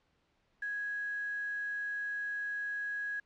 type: tone with quantisation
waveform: sine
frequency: 1661.2 Hz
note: G#6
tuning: in tune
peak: -34 dBFS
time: 0.62-3.2 s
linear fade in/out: 5 ms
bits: 9
effects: pink hiss -74 dBFS RMS until 3.25 s + low-pass 4000 Hz 12 dB/octave